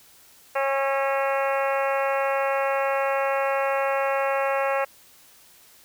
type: harmonic tone with a mistuned harmonic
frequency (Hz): 273.3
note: C#4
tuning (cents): -24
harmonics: 2 / 3 / 4 / 5 / 6 / 7 / 8 / 9 / 10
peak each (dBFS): -24 / -28 / -30 / -32 / -34 / -35 / -36 / -37 / -38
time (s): 0.55-4.85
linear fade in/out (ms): 10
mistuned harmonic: 5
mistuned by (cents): -25
effects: white hiss -53 dBFS RMS until 5.84 s